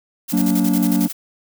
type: noise with tremolo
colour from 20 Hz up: blue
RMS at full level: -26 dBFS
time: 0.28-1.13 s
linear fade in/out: 20 ms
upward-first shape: square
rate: 11 Hz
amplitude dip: 70%
type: chord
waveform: triangle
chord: Gb augmented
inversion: none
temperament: just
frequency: 185 / 231.2 / 289.1 Hz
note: Gb3 / Bb3 / D4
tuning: 0 / -14 / -27 cents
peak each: -17 dBFS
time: 0.32-1.08 s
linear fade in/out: 20 ms
effects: none